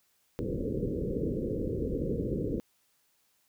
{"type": "low-pass noise", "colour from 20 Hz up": "white", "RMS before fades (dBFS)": -32, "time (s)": [0.39, 2.6], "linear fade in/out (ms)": 0, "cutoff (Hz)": 520, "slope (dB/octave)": 96, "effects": ["white hiss -71 dBFS RMS until 3.48 s"]}